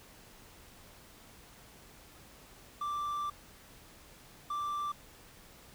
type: tone bursts at uneven times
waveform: triangle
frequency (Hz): 1174.7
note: D6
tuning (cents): 0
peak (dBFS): -31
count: 2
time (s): 2.81-3.3 / 4.5-4.92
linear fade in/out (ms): 5
effects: pink hiss -56 dBFS RMS until 5.74 s